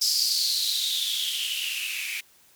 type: noise with band-pass filter sweep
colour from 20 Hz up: violet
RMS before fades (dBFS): -27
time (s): 0.01-2.21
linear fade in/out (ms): 10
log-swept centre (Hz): 5100 to 2300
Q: 8.8
effects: white hiss -58 dBFS RMS until 2.55 s